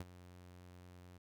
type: tone with ADSR envelope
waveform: sawtooth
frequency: 89.6 Hz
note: F2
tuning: 45 cents sharp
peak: -37 dBFS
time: 0-1.18 s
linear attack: 5 ms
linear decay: 30 ms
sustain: -14 dB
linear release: 7 ms
effects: none